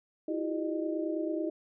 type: tone cluster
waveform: sine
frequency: 322.7 / 351.9 / 398.1 / 611 Hz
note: E4 / F4 / G4 / D#5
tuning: -37 / +13 / +27 / -32 cents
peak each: -32 / -37 / -39 / -37 dBFS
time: 0.28-1.5 s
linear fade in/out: 5 ms
effects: none